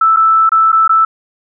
sine tone with dropouts, 1318.5 Hz, E6, in tune, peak -6 dBFS, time 0.01-1.05 s, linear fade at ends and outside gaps 5 ms, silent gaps 0.163-0.169 / 0.493-0.518 / 0.719-0.727 / 0.878-0.893 s, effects none

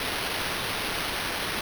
blue noise with sample-and-hold, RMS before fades -30 dBFS, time 0-1.61 s, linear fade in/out 2 ms, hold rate 7350 Hz, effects none

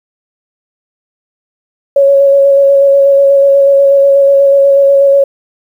sine tone with vibrato, 555 Hz, C#5, 2 cents sharp, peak -3 dBFS, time 1.96-5.24 s, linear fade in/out 5 ms, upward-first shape square, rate 8.2 Hz, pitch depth 12 cents each way, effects 7-bit

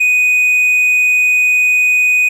triangle tone, 2489 Hz, D#7, in tune, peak -7 dBFS, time 0-2.29 s, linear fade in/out 10 ms, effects none

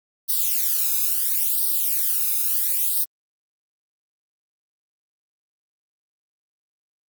violet noise with flanger, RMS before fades -21 dBFS, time 0.28-3.05 s, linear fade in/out 20 ms, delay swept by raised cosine 0.21 to 0.8 ms, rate 0.73 Hz, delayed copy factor +0.9, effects Opus 48 kbps

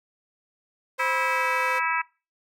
sawtooth tone with pitch glide, 523.3 to 514.9 Hz, C5 to C5, 0 to -28 cents, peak -27 dBFS, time 0.98-1.8 s, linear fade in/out 20 ms, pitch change -28 cents, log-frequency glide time 1.24-1.49 s
harmonic tone, 326.1 Hz, E4, 19 cents flat, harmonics 3 / 4 / 5 / 6 / 7 / 8, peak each -28 / -29 / -30 / -31 / -31 / -32 dBFS, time 0.99-2.02 s, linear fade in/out 10 ms
effects noise-tail reverb RT60 0.3 s tail -21 dB re dry

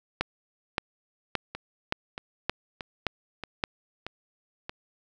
two click trains, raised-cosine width 0.3 ms, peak -9 / -19 dBFS, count 7 / 6, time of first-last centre 0.21-3.639 / 1.55-4.695 s, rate 1.75 / 1.59 Hz, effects none

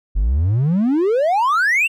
triangle exponential sweep, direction up, 43.65 to 2822 Hz, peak -11 dBFS, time 0.15-1.88 s, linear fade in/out 20 ms, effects tanh soft clip ceiling -7 dBFS

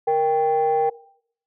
sine tone pair together, 467.2 / 788.7 Hz, A#4 / G5, +4 / +10 cents, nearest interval major sixth, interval 906 cents, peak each -18 / -18 dBFS, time 0.07-0.9 s, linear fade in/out 10 ms, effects noise-tail reverb RT60 0.6 s tail -20 dB re dry + tanh soft clip ceiling -12 dBFS

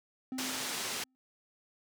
triangle tone with exponential decay, 259.3 Hz, C4, 15 cents flat, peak -32 dBFS, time 0.32-1.15 s, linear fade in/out 0 ms, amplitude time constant 180 ms
white low-pass noise, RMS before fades -37 dBFS, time 0.38-1.04 s, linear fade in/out 5 ms, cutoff 7200 Hz, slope 12 dB/octave
effects high-pass 150 Hz 12 dB/octave

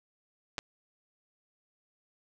clicks, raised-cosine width 0.2 ms, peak -16 / -19 dBFS, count 2, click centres 0.582 / 0.589 s, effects none

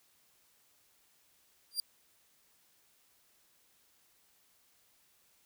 sawtooth tone with exponential growth, 4767 Hz, D8, 25 cents sharp, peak -24 dBFS, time 1.71-1.8 s, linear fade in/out 1 ms, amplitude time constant 19 ms, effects white hiss -69 dBFS RMS until 5.45 s

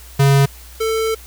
square tone pair in turn, 138.59 / 444.5 Hz, C#3 / A4, 0 / +18 cents, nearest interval octave + minor sixth, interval 2018 cents, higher second, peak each -10 / -17 dBFS, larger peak first, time 0.19-0.46 / 0.8-1.15 s, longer second, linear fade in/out 10 ms, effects added 60 Hz sine -38 dBFS peak until 1.26 s + white hiss -42 dBFS RMS until 1.26 s

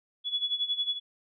sine tone with tremolo, 3398 Hz, G#7, 39 cents sharp, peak -24 dBFS, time 0.24-1 s, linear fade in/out 50 ms, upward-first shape sine, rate 11 Hz, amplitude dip 80%, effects none

